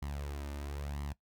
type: tone with flanger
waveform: sawtooth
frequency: 71.5 Hz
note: D2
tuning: 46 cents flat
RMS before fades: -40 dBFS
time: 0.02-1.13 s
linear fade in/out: 5 ms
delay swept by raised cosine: 0.97 to 3.37 ms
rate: 1 Hz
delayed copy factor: +0.6
effects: noise-tail reverb RT60 0.1 s tail -18 dB re dry